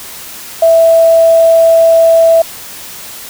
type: tone with quantisation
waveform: sine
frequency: 659.3 Hz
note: E5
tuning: in tune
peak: -3 dBFS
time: 0.62-2.42 s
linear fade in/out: 5 ms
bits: 5
effects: white hiss -28 dBFS RMS until 3.29 s